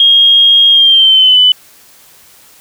sine tone with pitch glide, 3253 to 3000 Hz, G#7 to F#7, -37 to +23 cents, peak -3 dBFS, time 0-1.52 s, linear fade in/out 2 ms, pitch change -140 cents, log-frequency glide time 0.7-1.38 s, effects white hiss -42 dBFS RMS until 2.6 s

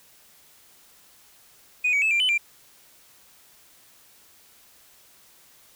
sine tone with pitch steps, 2478 / 2264 / 2610 / 2374 / 3020 / 2371 Hz, D#7 / C#7 / E7 / D7 / F#7 / D7, -8 / +36 / -18 / +18 / +35 / +16 cents, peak -17 dBFS, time 1.84-2.38 s, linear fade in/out 10 ms, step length 90 ms, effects tanh soft clip ceiling -17 dBFS + white hiss -55 dBFS RMS until 5.75 s

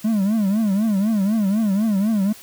triangle tone with vibrato, 207.7 Hz, G#3, in tune, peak -14 dBFS, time 0.04-2.33 s, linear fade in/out 10 ms, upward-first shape triangle, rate 4 Hz, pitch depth 180 cents each way, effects white hiss -43 dBFS RMS until 2.42 s + high-pass 60 Hz 12 dB/octave

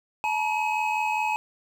triangle tone cluster, 862 / 947 / 2545 Hz, A5 / A#5 / D#7, -36 / +27 / +39 cents, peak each -24 / -28 / -27 dBFS, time 0.24-1.36 s, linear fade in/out 0 ms, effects none

